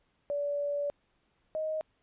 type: tone pair in turn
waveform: sine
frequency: 576 / 625.7 Hz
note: D5 / D#5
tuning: -34 / +10 cents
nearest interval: minor second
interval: 144 cents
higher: second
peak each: -29 / -30 dBFS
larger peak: first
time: 0.3-0.9 / 1.55-1.81 s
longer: first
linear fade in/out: 0 ms
effects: pink hiss -73 dBFS RMS until 2.02 s + resampled to 8000 Hz